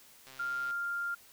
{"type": "click train", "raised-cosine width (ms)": 0.2, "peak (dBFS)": -34, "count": 59, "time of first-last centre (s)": [0.27, 0.709], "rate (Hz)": 132}
{"type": "tone", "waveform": "sine", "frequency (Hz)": 1396.9, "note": "F6", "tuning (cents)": 0, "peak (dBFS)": -32, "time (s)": [0.39, 1.15], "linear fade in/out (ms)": 10}
{"effects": ["white hiss -58 dBFS RMS until 1.32 s"]}